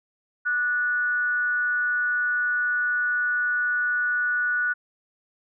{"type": "tone with frequency modulation", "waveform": "sine", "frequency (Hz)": 1468, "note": "F#6", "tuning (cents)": -14, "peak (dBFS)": -21, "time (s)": [0.45, 4.74], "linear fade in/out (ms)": 20, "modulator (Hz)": 285, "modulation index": 0.29, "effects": []}